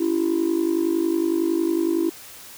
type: tone with amplitude modulation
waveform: sine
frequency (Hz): 333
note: E4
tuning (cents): +18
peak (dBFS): -13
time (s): 0-2.1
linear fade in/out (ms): 10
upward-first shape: sine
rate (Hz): 50.9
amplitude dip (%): 90
effects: tanh soft clip ceiling -14 dBFS + white hiss -42 dBFS RMS until 2.57 s